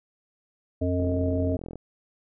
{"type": "harmonic tone", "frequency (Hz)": 89.6, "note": "F2", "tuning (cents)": 45, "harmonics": [1, 3, 5, 7], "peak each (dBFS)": [-26, -27, -32, -30], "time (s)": [0.81, 1.57], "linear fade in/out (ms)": 10}
{"type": "click train", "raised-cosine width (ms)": 2, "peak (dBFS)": -24, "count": 33, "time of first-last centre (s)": [1, 1.757], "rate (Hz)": 42.3}
{"effects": []}